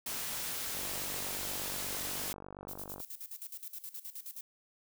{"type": "noise", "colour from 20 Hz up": "white", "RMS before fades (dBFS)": -38, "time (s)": [0.06, 2.33], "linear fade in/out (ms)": 5}
{"type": "click train", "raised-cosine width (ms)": 1, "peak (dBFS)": -31, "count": 110, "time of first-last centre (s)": [0.75, 3.002], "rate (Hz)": 48.4}
{"type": "noise with tremolo", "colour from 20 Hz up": "violet", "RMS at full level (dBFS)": -43, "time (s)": [2.68, 4.41], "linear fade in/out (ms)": 5, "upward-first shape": "square", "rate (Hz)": 9.5, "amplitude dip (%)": 80}
{"effects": []}